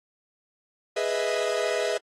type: chord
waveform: 45% pulse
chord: E major seventh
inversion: first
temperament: equal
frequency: 415.3 / 493.9 / 622.3 / 659.3 Hz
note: G#4 / B4 / D#5 / E5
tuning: 0 / 0 / 0 / 0 cents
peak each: -30 dBFS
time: 0.96-1.98 s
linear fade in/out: 10 ms
effects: low-pass 8000 Hz 12 dB/octave + AAC 32 kbps